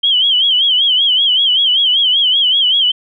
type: tone with vibrato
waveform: sine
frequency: 3136 Hz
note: G7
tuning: in tune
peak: -9 dBFS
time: 0.03-2.92 s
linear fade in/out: 10 ms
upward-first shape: sine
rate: 5.2 Hz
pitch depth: 110 cents each way
effects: none